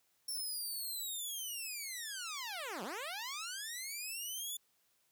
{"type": "linear two-way sweep", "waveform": "10% pulse", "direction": "down then up", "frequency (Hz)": [5460, 170.9, 3509], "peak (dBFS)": -32, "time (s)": [0.28, 4.57], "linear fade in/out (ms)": 5, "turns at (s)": 2.83, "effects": ["white hiss -75 dBFS RMS until 5.11 s", "high-pass 60 Hz 12 dB/octave"]}